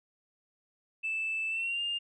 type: tone with pitch glide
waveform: sine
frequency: 2637 to 2810 Hz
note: E7 to F7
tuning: 0 to +10 cents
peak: -29 dBFS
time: 1.03-1.99 s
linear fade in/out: 20 ms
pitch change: +110 cents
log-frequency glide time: 1.49-1.81 s
effects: tanh soft clip ceiling -26 dBFS